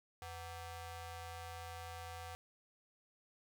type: ring-modulated tone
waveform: sawtooth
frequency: 415.3 Hz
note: G#4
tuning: in tune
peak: -39 dBFS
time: 0.22-2.35 s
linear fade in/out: 0 ms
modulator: 330 Hz
effects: none